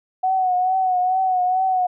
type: tone with vibrato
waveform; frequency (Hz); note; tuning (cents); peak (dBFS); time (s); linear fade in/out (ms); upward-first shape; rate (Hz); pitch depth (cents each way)
sine; 742; F#5; +5; -16; 0.23-1.87; 10; triangle; 2.3; 51
effects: none